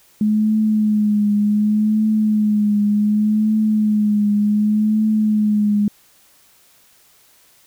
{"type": "tone with vibrato", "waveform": "sine", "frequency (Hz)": 211.5, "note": "G#3", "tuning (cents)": 32, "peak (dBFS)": -13, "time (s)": [0.21, 5.88], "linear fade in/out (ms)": 2, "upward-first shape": "triangle", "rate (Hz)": 0.67, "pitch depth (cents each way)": 45, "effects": ["white hiss -53 dBFS RMS until 7.66 s"]}